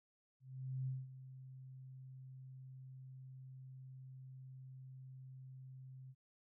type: tone with ADSR envelope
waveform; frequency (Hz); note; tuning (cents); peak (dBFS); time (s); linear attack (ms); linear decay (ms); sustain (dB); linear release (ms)
sine; 130.81; C3; 0; -37; 0.4-6.15; 470; 200; -14; 48
effects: none